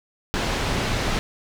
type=low-pass noise; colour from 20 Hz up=pink; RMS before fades=-24 dBFS; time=0.34-1.19 s; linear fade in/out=0 ms; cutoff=5000 Hz; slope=12 dB/octave; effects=none